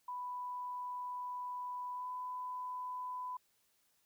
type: tone with pitch glide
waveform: sine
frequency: 991 to 1000.8 Hz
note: B5 to B5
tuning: +6 to +23 cents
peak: -39 dBFS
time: 0.08-3.37 s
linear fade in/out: 5 ms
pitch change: +17 cents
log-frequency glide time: 1.93-2.07 s
effects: white hiss -75 dBFS RMS until 4.05 s